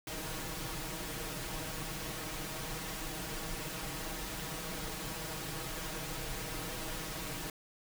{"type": "noise with comb filter", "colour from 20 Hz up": "pink", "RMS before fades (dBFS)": -40, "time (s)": [0.07, 7.5], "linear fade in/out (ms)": 2, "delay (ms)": 6.3, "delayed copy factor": 0.95, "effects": []}